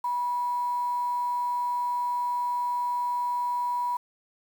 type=tone with quantisation; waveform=sine; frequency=975 Hz; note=B5; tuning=23 cents flat; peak=-25 dBFS; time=0.04-3.97 s; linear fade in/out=5 ms; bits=8; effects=none

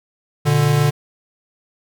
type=tone pair together; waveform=square; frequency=120 / 147.28 Hz; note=B2 / D3; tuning=-49 / +5 cents; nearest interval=major third; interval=354 cents; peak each=-19 / -15 dBFS; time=0.45-0.91 s; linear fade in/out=20 ms; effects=none

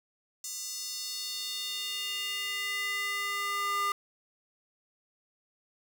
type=tone with high-pass filter sweep; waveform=square; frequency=402.7 Hz; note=G4; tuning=47 cents sharp; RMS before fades=-34 dBFS; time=0.44-3.92 s; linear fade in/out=2 ms; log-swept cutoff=6500 to 1200 Hz; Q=2.7; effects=none

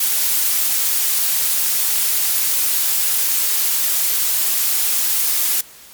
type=noise; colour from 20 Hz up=blue; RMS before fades=-17 dBFS; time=0-5.61 s; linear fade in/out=5 ms; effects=white hiss -42 dBFS RMS until 5.93 s + MP3 96 kbps

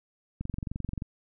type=click train; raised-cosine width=5 ms; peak=-21 dBFS; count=15; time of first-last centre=0.41-1.021 s; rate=22.9 Hz; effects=none

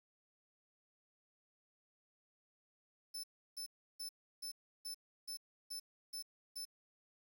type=tone bursts; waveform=sawtooth; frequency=5274 Hz; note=E8; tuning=in tune; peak=-40 dBFS; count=9; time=3.14-6.653 s; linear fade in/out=10 ms; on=97 ms; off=330 ms; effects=11-bit

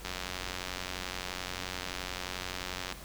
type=click train; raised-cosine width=0.2 ms; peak=-18 dBFS; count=264; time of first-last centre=0.05-2.924 s; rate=91.5 Hz; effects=added 50 Hz sine -48 dBFS peak until 3.04 s + pink hiss -48 dBFS RMS until 3.04 s

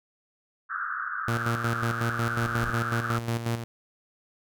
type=band-pass noise; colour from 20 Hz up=pink; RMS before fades=-32 dBFS; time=0.69-3.19 s; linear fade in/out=20 ms; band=1200 to 1600 Hz; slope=96 dB/octave
type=tone with tremolo; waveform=sawtooth; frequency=116.54 Hz; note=A#2; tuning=in tune; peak=-21 dBFS; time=1.28-3.64 s; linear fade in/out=0 ms; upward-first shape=square; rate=5.5 Hz; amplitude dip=60%
type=noise with exponential growth; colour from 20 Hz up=brown; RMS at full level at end=-34 dBFS; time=1.83-2.71 s; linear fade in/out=2 ms; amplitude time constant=190 ms
effects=none

